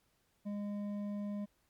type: tone with hard clipping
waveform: sine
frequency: 204.8 Hz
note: G#3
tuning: 24 cents flat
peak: -38 dBFS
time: 0.45-1.46 s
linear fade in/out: 20 ms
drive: 7 dB
effects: pink hiss -75 dBFS RMS until 1.69 s + MP3 96 kbps